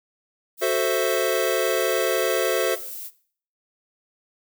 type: noise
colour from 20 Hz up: violet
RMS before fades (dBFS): -35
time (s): 0.57-3.11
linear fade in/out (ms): 50
type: chord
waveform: square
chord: F# half-diminished seventh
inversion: none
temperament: equal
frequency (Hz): 370 / 440 / 523.3 / 659.3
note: F#4 / A4 / C5 / E5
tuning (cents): 0 / 0 / 0 / 0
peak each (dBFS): -26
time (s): 0.61-2.76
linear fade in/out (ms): 20
effects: noise-tail reverb RT60 0.5 s tail -17 dB re dry